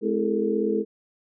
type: tone cluster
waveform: sine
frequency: 213.3 / 262.1 / 332.3 / 414.7 / 450.8 Hz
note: G#3 / C4 / E4 / G#4 / A4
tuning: +46 / +3 / +14 / -3 / +42 cents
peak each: -27 / -33 / -28 / -27 / -26 dBFS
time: 0.01-0.85 s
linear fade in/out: 50 ms
effects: none